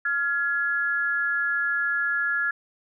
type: tone pair together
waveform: sine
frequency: 1396.9 / 1690.5 Hz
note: F6 / G#6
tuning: 0 / +30 cents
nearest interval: minor third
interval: 330 cents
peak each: -26 / -24 dBFS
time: 0.05-2.51 s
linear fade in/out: 5 ms
effects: none